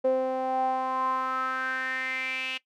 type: tone with band-pass filter sweep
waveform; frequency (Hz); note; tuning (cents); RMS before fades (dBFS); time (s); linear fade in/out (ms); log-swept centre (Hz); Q
sawtooth; 260; C4; -11; -29; 0.04-2.58; 10; 530 to 2800; 6.6
effects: noise-tail reverb RT60 0.1 s tail -18 dB re dry